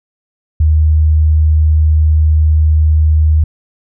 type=tone; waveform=sine; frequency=77.5 Hz; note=D#2; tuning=6 cents flat; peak=-6 dBFS; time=0.6-3.44 s; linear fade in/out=5 ms; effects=none